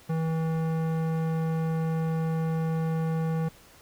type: tone with tanh clipping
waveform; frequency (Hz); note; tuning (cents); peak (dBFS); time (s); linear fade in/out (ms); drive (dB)
sine; 161.6; E3; -34; -27; 0.09-3.49; 10; 17
effects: pink hiss -54 dBFS RMS until 3.81 s